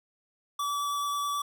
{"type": "tone with vibrato", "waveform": "square", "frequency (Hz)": 1151, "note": "D6", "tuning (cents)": -35, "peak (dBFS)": -29, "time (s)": [0.59, 1.42], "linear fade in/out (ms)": 5, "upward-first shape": "sine", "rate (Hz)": 9.3, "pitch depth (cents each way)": 8, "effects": []}